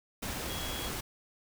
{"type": "tone in noise", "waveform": "sine", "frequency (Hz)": 3322, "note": "G#7", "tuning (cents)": 0, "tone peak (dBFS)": -42, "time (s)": [0.49, 0.89], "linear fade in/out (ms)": 10, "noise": "pink", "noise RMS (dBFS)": -37, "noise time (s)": [0.22, 1.01], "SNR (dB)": -8, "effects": []}